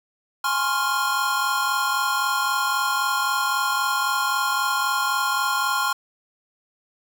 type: chord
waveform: square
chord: Db major seventh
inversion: second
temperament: equal with one note detuned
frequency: 830.6 / 1046.5 / 1090.3 / 1396.9 Hz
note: Ab5 / C6 / Db6 / F6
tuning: 0 / 0 / -29 / 0 cents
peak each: -30 / -26 / -29 / -25 dBFS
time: 0.44-5.93 s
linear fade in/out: 5 ms
effects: 8-bit